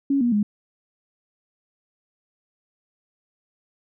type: tone with pitch steps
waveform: sine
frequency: 277.2 / 239.9 / 207.7 Hz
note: C#4 / A#3 / G#3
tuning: 0 / +50 / 0 cents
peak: -17 dBFS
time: 0.1-0.43 s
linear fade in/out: 5 ms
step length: 110 ms
effects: none